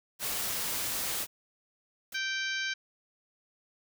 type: noise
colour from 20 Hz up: white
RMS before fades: -33 dBFS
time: 0.19-1.27 s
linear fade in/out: 50 ms
type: noise with exponential decay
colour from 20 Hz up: white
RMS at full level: -41 dBFS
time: 2.12-2.22 s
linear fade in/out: 5 ms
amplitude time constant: 21 ms
type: harmonic tone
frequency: 780 Hz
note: G5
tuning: 9 cents flat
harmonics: 2 / 3 / 4 / 5 / 6 / 7 / 8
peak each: -33 / -37 / -39 / -41 / -43 / -44 / -45 dBFS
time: 2.14-2.74 s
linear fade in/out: 10 ms
effects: none